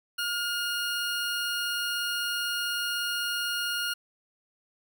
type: tone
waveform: 20% pulse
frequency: 1423 Hz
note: F6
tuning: 32 cents sharp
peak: -23 dBFS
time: 0.18-3.94 s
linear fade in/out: 10 ms
effects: none